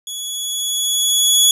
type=tone with level ramp; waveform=20% pulse; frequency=3378 Hz; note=G#7; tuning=29 cents sharp; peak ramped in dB=-20 to -3 dBFS; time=0.07-1.51 s; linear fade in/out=2 ms; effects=none